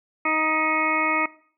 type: harmonic tone with a mistuned harmonic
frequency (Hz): 313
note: D#4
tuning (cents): +10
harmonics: 1 / 2 / 3 / 4 / 6 / 7 / 8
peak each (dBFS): -29 / -31 / -28 / -25 / -31 / -25 / -30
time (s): 0.25-1.26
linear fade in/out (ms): 5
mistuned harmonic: 6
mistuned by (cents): +24
effects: noise-tail reverb RT60 0.5 s tail -19 dB re dry